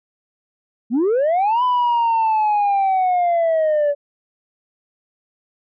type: linear two-way sweep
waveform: sine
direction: up then down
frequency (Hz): 213.7 to 1006 to 569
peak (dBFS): -12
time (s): 0.9-3.95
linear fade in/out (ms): 50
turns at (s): 1.63
effects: tanh soft clip ceiling -13 dBFS